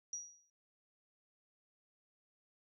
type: tone with exponential decay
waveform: sine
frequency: 5770 Hz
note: F#8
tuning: 44 cents flat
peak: -37 dBFS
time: 0.13-0.5 s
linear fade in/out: 2 ms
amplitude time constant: 79 ms
effects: none